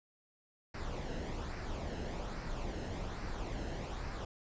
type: noise with flanger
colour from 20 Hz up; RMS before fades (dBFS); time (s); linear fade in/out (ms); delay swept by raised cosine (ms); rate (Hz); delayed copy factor
brown; -40; 0.74-4.25; 5; 0.29 to 0.87; 1.2; -0.5
effects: resampled to 16000 Hz